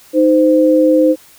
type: tone pair together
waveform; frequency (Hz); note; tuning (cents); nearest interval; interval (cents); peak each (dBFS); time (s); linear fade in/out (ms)
sine; 311.1 / 516.3; D#4 / C5; 0 / -23; major sixth; 877; -10; 0.13-1.16; 50
effects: white hiss -44 dBFS RMS until 1.38 s